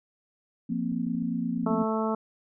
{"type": "chord", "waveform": "sine", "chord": "F suspended fourth", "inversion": "none", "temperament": "equal", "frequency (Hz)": [174.61, 233.1, 261.6], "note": ["F3", "Bb3", "C4"], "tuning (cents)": [0, 0, 0], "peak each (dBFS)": [-32, -29, -32], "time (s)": [0.69, 1.84], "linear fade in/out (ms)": 10}
{"type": "clicks", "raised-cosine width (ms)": 3, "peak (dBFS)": -38, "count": 9, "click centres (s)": [0.722, 0.92, 1.067, 1.15, 1.225, 1.576, 1.634, 1.704, 1.819]}
{"type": "harmonic tone", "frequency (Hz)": 220, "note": "A3", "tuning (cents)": 0, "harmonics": [1, 2, 3, 4, 5, 6], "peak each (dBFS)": [-28, -31, -33, -34, -35, -36], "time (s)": [1.66, 2.15], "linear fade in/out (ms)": 5}
{"effects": []}